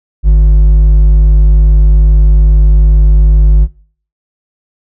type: tone with hard clipping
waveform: sine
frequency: 51.2 Hz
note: G#1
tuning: 24 cents flat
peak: -3 dBFS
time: 0.23-3.68 s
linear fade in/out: 50 ms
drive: 4 dB
effects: noise-tail reverb RT60 0.5 s tail -23 dB re dry